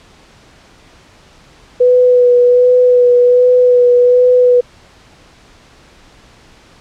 sine tone with vibrato, 493.9 Hz, B4, in tune, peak -5 dBFS, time 1.8-4.61 s, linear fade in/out 10 ms, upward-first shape sine, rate 1.3 Hz, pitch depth 18 cents each way, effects pink hiss -44 dBFS RMS until 6.8 s + low-pass 6000 Hz 12 dB/octave

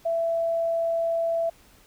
sine tone, 666 Hz, E5, 18 cents sharp, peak -22 dBFS, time 0.05-1.5 s, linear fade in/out 10 ms, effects pink hiss -56 dBFS RMS until 1.86 s

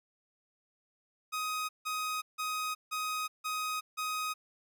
sawtooth tone bursts, 1255 Hz, D#6, 15 cents sharp, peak -29 dBFS, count 6, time 1.32-4.34 s, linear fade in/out 20 ms, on 370 ms, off 160 ms, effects none

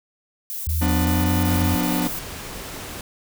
violet noise bursts, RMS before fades -30 dBFS, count 9, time 0.5-2.19 s, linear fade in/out 0 ms, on 170 ms, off 20 ms
sine tone with pitch glide, 80.3 to 89.61 Hz, E2 to F2, -45 to +45 cents, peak -20 dBFS, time 0.67-1.75 s, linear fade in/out 0 ms, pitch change +190 cents, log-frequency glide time 0.91-1.35 s
45% pulse chord, B diminished, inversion second, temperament just, 177.8 / 246.9 / 296.3 Hz, F3 / B3 / D4, +31 / 0 / +15 cents, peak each -25 dBFS, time 0.81-2.08 s, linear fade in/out 10 ms
pink noise, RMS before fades -34 dBFS, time 1.47-3.01 s, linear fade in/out 2 ms
effects none

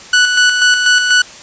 sawtooth tone with tremolo, 1481 Hz, F#6, 1 cent sharp, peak -3 dBFS, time 0.13-1.22 s, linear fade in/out 5 ms, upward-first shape square, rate 4.1 Hz, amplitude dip 45%, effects white hiss -34 dBFS RMS until 1.42 s + resampled to 16000 Hz

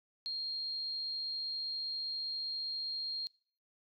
sine tone, 4225 Hz, C8, 16 cents sharp, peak -35 dBFS, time 0.26-3.27 s, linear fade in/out 0 ms, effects noise-tail reverb RT60 0.5 s tail -24 dB re dry + AAC 64 kbps

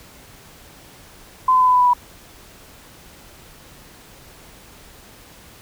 sine tone with pitch steps, 1026 / 1018.3 / 1010.7 / 1003.1 / 995.6 / 988.2 / 980.8 Hz, C6 / C6 / B5 / B5 / B5 / B5 / B5, -34 / -47 / +40 / +27 / +14 / +1 / -12 cents, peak -11 dBFS, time 1.48-1.935 s, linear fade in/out 5 ms, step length 65 ms, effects pink hiss -45 dBFS RMS until 5.61 s

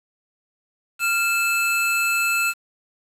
square tone pair together, 1390 / 2626 Hz, F6 / E7, -9 / -7 cents, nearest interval major seventh, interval 1102 cents, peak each -24 / -21 dBFS, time 0.99-2.54 s, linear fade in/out 50 ms, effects resampled to 32000 Hz + 7-bit

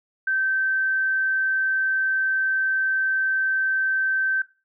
sine tone, 1550 Hz, G6, 20 cents flat, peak -20 dBFS, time 0.27-4.42 s, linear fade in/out 5 ms, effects noise-tail reverb RT60 0.3 s tail -17 dB re dry

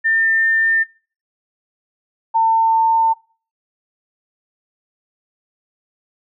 sine tone pair in turn, 1801 / 900.5 Hz, A6 / A5, +40 / +40 cents, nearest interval octave, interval 1200 cents, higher first, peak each -13 / -11 dBFS, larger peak second, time 0.04-0.84 / 2.34-3.14 s, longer neither, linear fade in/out 20 ms, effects noise-tail reverb RT60 0.4 s tail -23 dB re dry

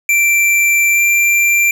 square tone with pitch glide, 2349 to 2364 Hz, D7 to D7, 0 to +11 cents, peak -10 dBFS, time 0.09-1.71 s, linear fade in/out 2 ms, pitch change +11 cents, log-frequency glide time 0.93-1 s, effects none

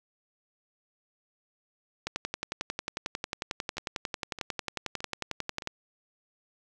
two click trains, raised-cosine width 0.2 ms, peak -22 / -14 dBFS, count 4 / 41, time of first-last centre 3.77-5.622 / 2.07-5.674 s, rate 1.62 / 11.1 Hz, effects none

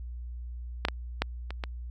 clicks, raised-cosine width 0.3 ms, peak -8 / -12 / -9 / -21 / -17 dBFS, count 5, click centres 0.851 / 0.885 / 1.22 / 1.506 / 1.638 s, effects added 60 Hz sine -36 dBFS peak until 1.9 s

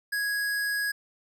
square tone, 1661.2 Hz, G#6, in tune, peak -27 dBFS, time 0.12-0.92 s, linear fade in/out 10 ms, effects none

